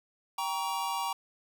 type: chord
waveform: square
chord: G diminished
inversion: none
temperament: just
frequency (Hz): 784 / 940.8 / 1128.9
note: G5 / Bb5 / Db6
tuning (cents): 0 / +16 / +31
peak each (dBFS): -37 / -34 / -37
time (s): 0.38-1.13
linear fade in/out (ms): 5
effects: none